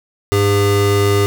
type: tone pair together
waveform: square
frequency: 101.09 / 403.7 Hz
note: G#2 / G#4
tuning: -46 / -49 cents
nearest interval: 2 octaves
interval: 2397 cents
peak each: -15 dBFS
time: 0.32-1.26 s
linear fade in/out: 0 ms
effects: none